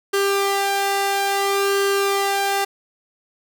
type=tone with flanger; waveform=sawtooth; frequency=396.4 Hz; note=G4; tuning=19 cents sharp; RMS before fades=-20 dBFS; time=0.13-2.65 s; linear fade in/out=10 ms; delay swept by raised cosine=0.66 to 1.42 ms; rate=0.59 Hz; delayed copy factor=+0.6; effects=none